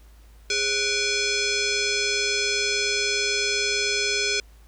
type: tone with frequency modulation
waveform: sine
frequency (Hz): 1360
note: F6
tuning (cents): -46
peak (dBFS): -21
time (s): 0.5-4.4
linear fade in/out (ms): 2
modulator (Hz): 949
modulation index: 5.4
effects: added 54 Hz sine -47 dBFS peak until 4.67 s + pink hiss -59 dBFS RMS until 4.67 s